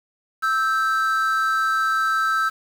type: tone pair together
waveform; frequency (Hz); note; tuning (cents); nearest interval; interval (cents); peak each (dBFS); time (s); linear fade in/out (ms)
triangle; 1309.5 / 1564; E6 / G6; -12 / -4; minor third; 308; -18 / -21; 0.42-2.5; 20
effects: 7-bit